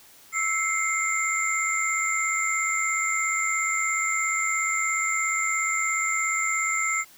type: tone cluster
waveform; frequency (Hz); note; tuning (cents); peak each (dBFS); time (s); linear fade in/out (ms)
sine; 1315 / 2092 / 2189 / 7270; E6 / C7 / C#7 / A#8; -5 / -1 / -22 / -44; -29 / -26 / -33 / -28; 0.32-7.05; 50
effects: white hiss -52 dBFS RMS until 7.17 s